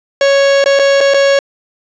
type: tone with dropouts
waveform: 45% pulse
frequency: 554.4 Hz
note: C#5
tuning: in tune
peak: -7 dBFS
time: 0.21-1.39 s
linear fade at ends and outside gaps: 2 ms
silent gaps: 0.641-0.659 / 0.791-0.795 / 1.006-1.01 / 1.138-1.143 s
effects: resampled to 16000 Hz + 7-bit